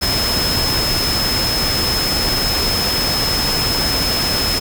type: tone in noise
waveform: sine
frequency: 5180 Hz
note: E8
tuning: 31 cents flat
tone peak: -18 dBFS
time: 0.01-4.6 s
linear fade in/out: 20 ms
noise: pink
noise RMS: -20 dBFS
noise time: 0.01-4.6 s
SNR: -1 dB
effects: none